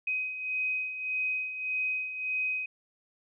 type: beating tone pair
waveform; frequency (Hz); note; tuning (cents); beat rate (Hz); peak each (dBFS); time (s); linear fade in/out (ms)
sine; 2516 / 2517.7; D#7 / D#7; +19 / +20; 1.7; -37 / -30; 0.07-2.66; 5
effects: none